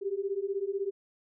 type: beating tone pair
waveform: sine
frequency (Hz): 385.6 / 401.6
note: G4 / G4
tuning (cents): -28 / +42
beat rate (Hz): 16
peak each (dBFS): -33 / -32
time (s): 0.01-0.91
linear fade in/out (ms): 20
effects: none